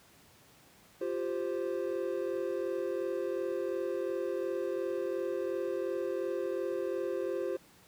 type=chord; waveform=triangle; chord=F suspended second; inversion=none; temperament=equal; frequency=349.2 / 392 / 523.3 Hz; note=F4 / G4 / C5; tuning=0 / 0 / 0 cents; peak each=-34 dBFS; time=1.01-7.57 s; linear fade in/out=5 ms; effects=pink hiss -60 dBFS RMS until 7.87 s + high-pass 80 Hz 12 dB/octave